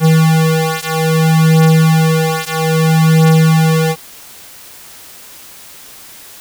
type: beating tone pair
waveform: square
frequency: 159.8 / 160.41 Hz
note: D#3 / E3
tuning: +47 / -47 cents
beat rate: 0.61 Hz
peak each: -12 dBFS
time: 0-3.96 s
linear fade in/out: 50 ms
effects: white hiss -36 dBFS RMS until 6.4 s